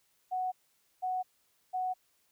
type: tone bursts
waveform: sine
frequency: 740 Hz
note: F#5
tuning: in tune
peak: -30 dBFS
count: 3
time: 0.31-1.94 s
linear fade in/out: 20 ms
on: 210 ms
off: 500 ms
effects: white hiss -72 dBFS RMS until 2.31 s